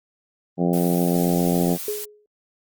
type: harmonic tone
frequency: 87.31 Hz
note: F2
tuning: in tune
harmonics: 2 / 3 / 4 / 5 / 6 / 7 / 8 / 9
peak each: -20 / -24 / -26 / -28 / -30 / -31 / -32 / -33 dBFS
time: 0.57-1.78 s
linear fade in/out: 50 ms
type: noise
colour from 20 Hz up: blue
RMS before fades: -32 dBFS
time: 0.73-2.05 s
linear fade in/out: 5 ms
type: tone with exponential decay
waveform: sine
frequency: 419.3 Hz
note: G#4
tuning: 17 cents sharp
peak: -21 dBFS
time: 1.88-2.26 s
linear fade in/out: 2 ms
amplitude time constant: 81 ms
effects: Opus 24 kbps